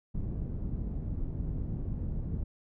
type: low-pass noise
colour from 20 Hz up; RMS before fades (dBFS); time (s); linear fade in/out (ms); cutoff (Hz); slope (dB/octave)
pink; -34; 0.14-2.44; 10; 190; 12
effects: none